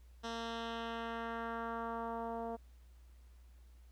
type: tone with low-pass filter sweep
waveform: 10% pulse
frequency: 230 Hz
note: A#3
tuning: 23 cents flat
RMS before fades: -41 dBFS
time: 0.23-2.57 s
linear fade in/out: 20 ms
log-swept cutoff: 5000 to 670 Hz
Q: 1.6
effects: added 60 Hz sine -56 dBFS peak until 3.91 s + pink hiss -73 dBFS RMS until 3.91 s